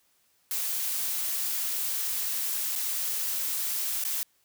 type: noise with dropouts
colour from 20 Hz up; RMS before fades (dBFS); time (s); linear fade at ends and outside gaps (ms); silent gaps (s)
blue; -30; 0.51-4.23; 1; 2.754-2.759 / 4.039-4.049
effects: white hiss -68 dBFS RMS until 4.44 s